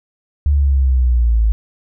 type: linear sweep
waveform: sine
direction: down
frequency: 73.42 to 53.1 Hz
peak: -10 dBFS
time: 0.46-1.52 s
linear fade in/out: 0 ms
effects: none